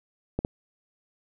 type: clicks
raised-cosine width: 2 ms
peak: -13 dBFS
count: 2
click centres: 0.39 / 0.449 s
effects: none